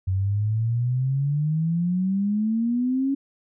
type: exponential sweep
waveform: sine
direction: up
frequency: 92.5 to 278.2 Hz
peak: -20 dBFS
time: 0.07-3.15 s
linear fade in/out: 10 ms
effects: none